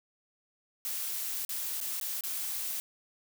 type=noise with dropouts; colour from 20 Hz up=blue; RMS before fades=-35 dBFS; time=0.85-2.8 s; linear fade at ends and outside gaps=0 ms; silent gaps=1.449-1.492 / 1.803-1.812 / 2-2.012 / 2.208-2.237 s; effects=none